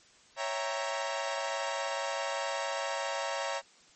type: chord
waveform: sawtooth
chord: C# diminished seventh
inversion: none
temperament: equal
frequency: 554.4 / 659.3 / 784 / 932.3 Hz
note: C#5 / E5 / G5 / Bb5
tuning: 0 / 0 / 0 / 0 cents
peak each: -32 / -34 / -37 / -33 dBFS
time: 0.36-3.62 s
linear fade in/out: 50 ms
effects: white hiss -60 dBFS RMS until 3.95 s + MP3 32 kbps